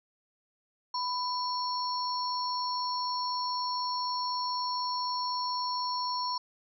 sine tone cluster, 994 / 4339 / 5450 Hz, B5 / C#8 / F8, +11 / -38 / -43 cents, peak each -31 / -38 / -36 dBFS, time 0.94-6.38 s, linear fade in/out 5 ms, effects none

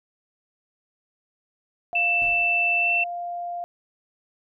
sine tone, 698.5 Hz, F5, in tune, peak -28 dBFS, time 1.93-3.64 s, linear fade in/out 0 ms
sine tone with pitch glide, 2659 to 2682 Hz, E7 to E7, +14 to +29 cents, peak -19 dBFS, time 1.95-3.04 s, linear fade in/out 5 ms, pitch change +15 cents, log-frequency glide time 2.78-2.92 s
brown noise with exponential decay, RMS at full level -37 dBFS, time 2.22-2.73 s, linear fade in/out 1 ms, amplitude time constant 110 ms
effects none

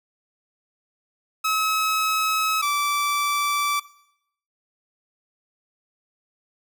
sawtooth tone pair in turn, 1285 / 1162 Hz, E6 / D6, -45 / -19 cents, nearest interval major second, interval 174 cents, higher first, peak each -17 dBFS, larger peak neither, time 1.44-2.62 / 2.62-3.8 s, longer neither, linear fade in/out 10 ms, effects noise-tail reverb RT60 0.7 s tail -17 dB re dry

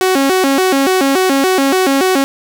sawtooth tone with vibrato, 319.8 Hz, D#4, 48 cents sharp, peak -6 dBFS, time 0.01-2.24 s, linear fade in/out 0 ms, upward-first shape square, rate 3.5 Hz, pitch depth 270 cents each way, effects none

